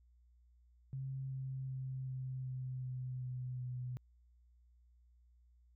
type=tone with pitch steps; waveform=sine; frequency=133.6 / 132.37 / 131.15 / 129.95 / 128.75 / 127.57 / 126.39 / 125.23 Hz; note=C3 / C3 / C3 / C3 / C3 / C3 / B2 / B2; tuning=+36 / +20 / +4 / -11 / -28 / -43 / +40 / +24 cents; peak=-39 dBFS; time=0.93-3.97 s; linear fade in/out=0 ms; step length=380 ms; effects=added 60 Hz sine -64 dBFS peak until 5.75 s